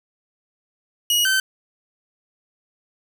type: tone pair in turn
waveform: sawtooth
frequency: 2900 / 1540.6 Hz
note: F#7 / G6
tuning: -35 / -30 cents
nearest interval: major seventh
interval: 1095 cents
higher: first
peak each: -13 dBFS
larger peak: neither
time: 1.1-1.25 / 1.25-1.4 s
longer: neither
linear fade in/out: 2 ms
effects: none

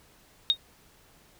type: tone with exponential decay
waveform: sine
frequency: 3719 Hz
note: A#7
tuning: 5 cents flat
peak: -14 dBFS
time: 0.5-0.57 s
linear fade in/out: 0 ms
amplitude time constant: 15 ms
effects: pink hiss -59 dBFS RMS until 1.39 s

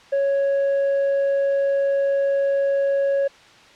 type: tone with tanh clipping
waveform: sine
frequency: 554.4 Hz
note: C#5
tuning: in tune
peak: -18 dBFS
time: 0.12-3.28 s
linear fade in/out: 10 ms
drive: 3 dB
effects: white hiss -48 dBFS RMS until 3.75 s + low-pass 4000 Hz 12 dB/octave

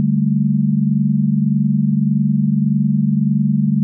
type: chord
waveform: sine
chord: D suspended fourth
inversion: none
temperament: equal with one note detuned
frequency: 146.83 / 196 / 217.7 Hz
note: D3 / G3 / A3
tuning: 0 / 0 / -18 cents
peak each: -17 dBFS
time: 0-3.83 s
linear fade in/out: 0 ms
effects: none

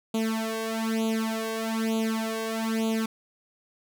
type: tone with flanger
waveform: sawtooth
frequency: 222.9 Hz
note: A3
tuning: 23 cents sharp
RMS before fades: -28 dBFS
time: 0.14-3.06 s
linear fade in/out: 5 ms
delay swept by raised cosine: 0.28 to 1.88 ms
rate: 1.1 Hz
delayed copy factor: +0.95
effects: none

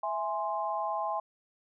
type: chord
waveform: sine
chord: E augmented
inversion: none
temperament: equal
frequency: 659.3 / 830.6 / 1046.5 Hz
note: E5 / G#5 / B#5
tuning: 0 / 0 / 0 cents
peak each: -35 / -33 / -34 dBFS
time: 0.03-1.2 s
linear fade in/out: 5 ms
effects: none

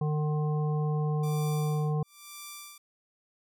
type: harmonic tone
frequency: 151.3 Hz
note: D#3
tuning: 48 cents flat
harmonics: 1 / 3 / 5 / 7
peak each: -26 / -36 / -40 / -43 dBFS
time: 0.01-2.03 s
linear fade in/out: 5 ms
type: tone with tremolo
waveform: 5% pulse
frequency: 1174.7 Hz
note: D6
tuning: in tune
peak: -29 dBFS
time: 1.23-2.78 s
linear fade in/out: 5 ms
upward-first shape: sine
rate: 1 Hz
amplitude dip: 100%
effects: none

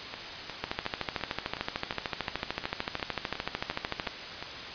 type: two click trains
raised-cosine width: 0.3 ms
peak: -13 / -20 dBFS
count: 47 / 13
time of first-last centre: 0.64-4.073 / 0.14-4.426 s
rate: 13.4 / 2.8 Hz
effects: white hiss -39 dBFS RMS until 4.74 s + resampled to 11025 Hz

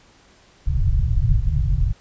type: low-pass noise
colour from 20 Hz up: pink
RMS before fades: -18 dBFS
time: 0.66-1.93 s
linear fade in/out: 20 ms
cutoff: 150 Hz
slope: 96 dB/octave
effects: pink hiss -53 dBFS RMS until 2 s + resampled to 16000 Hz

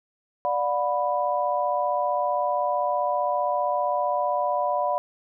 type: chord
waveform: sine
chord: B minor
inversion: first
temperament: equal with one note detuned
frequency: 587.3 / 722.7 / 987.8 Hz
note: D5 / F#5 / B5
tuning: 0 / -41 / 0 cents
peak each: -26 dBFS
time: 0.45-4.98 s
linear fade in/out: 0 ms
effects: none

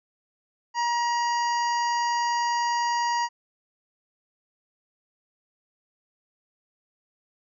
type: harmonic tone with a mistuned harmonic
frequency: 950 Hz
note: A#5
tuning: 33 cents sharp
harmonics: 1 / 2 / 3 / 5 / 6 / 7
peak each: -23 / -32 / -40 / -36 / -43 / -40 dBFS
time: 0.74-3.29 s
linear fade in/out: 50 ms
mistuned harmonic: 6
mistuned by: -17 cents
effects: none

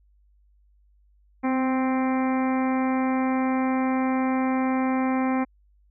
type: harmonic tone with a mistuned harmonic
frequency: 261.6 Hz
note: C4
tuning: in tune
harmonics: 1 / 2 / 3 / 4 / 5 / 6 / 7 / 8 / 9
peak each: -22 / -32 / -30 / -33 / -39 / -42 / -41 / -39 / -41 dBFS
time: 1.43-5.45 s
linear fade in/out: 20 ms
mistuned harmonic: 1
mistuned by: -18 cents
effects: added 50 Hz sine -57 dBFS peak until 5.9 s

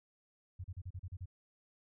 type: tone bursts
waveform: sine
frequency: 91.2 Hz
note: F#2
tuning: 24 cents flat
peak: -40 dBFS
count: 8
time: 0.59-1.258 s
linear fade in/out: 10 ms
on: 52 ms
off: 36 ms
effects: none

